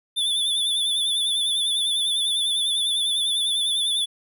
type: tone with vibrato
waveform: square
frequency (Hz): 3495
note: A7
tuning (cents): -12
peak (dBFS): -21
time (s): 0.16-4.06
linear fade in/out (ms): 20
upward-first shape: sine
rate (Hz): 10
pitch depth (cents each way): 56
effects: none